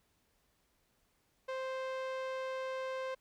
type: tone with low-pass filter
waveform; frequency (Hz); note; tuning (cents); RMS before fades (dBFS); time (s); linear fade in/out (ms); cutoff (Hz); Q
sawtooth; 523.3; C5; 0; -39; 1.48-3.15; 10; 3400; 0.5
effects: pink hiss -75 dBFS RMS until 3.2 s